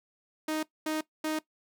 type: tone bursts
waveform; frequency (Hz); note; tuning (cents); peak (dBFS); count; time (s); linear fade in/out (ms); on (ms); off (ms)
sawtooth; 311.1; D#4; 0; -25; 3; 0.48-1.39; 5; 150; 230
effects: noise-tail reverb RT60 0.1 s tail -18 dB re dry